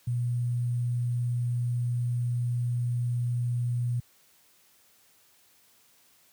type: tone with sample-and-hold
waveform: sine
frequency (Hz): 121.1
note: B2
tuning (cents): -34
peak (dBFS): -25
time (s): 0.07-4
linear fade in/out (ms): 5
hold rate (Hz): 8820
effects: white hiss -62 dBFS RMS until 6.32 s + high-pass 60 Hz 12 dB/octave